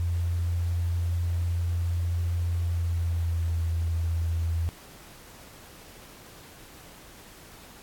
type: tone with pitch glide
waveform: sine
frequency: 86 to 83.12 Hz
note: F2 to E2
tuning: -26 to +15 cents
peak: -24 dBFS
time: 0-4.69 s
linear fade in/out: 0 ms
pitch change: -59 cents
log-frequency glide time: 2.58-3.59 s
effects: pink hiss -49 dBFS RMS until 7.82 s + AAC 64 kbps